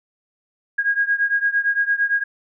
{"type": "beating tone pair", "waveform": "sine", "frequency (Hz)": [1633, 1641.8], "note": ["G#6", "G#6"], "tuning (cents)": [-30, -20], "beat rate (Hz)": 8.8, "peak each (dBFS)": [-19, -21], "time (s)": [0.78, 2.24], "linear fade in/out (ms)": 10, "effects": []}